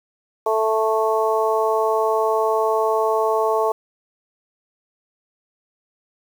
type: harmonic tone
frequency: 220 Hz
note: A3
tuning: in tune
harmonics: 2 / 3 / 4 / 5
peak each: -20 / -22 / -23 / -24 dBFS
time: 0.46-3.72 s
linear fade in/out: 5 ms
effects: 7-bit